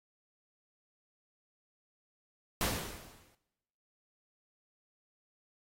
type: noise with exponential decay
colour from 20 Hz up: pink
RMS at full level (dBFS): -30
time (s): 2.61-3.35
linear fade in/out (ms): 1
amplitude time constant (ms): 160
effects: noise-tail reverb RT60 1.0 s tail -19 dB re dry + AAC 48 kbps